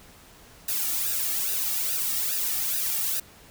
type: noise with flanger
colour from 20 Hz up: blue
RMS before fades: -27 dBFS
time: 0.68-3.2 s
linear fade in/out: 5 ms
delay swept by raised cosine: 0.91 to 2.01 ms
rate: 2.4 Hz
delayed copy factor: -0.8
effects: pink hiss -51 dBFS RMS until 3.5 s